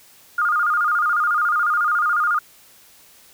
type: tone with vibrato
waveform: sine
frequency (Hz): 1318.5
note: E6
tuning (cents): 0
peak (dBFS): -16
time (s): 0.38-2.39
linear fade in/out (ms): 5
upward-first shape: square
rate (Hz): 14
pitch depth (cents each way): 120
effects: white hiss -50 dBFS RMS until 3.33 s